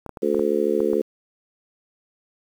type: clicks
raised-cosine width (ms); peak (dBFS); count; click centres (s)
1; -20; 7; 0.063 / 0.093 / 0.172 / 0.346 / 0.394 / 0.804 / 0.933
type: harmonic tone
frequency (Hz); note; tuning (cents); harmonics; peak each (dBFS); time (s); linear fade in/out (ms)
73.42; D2; 0; 3 / 4 / 5 / 6 / 7; -28 / -28 / -23 / -22 / -27; 0.22-1.02; 10
effects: 8-bit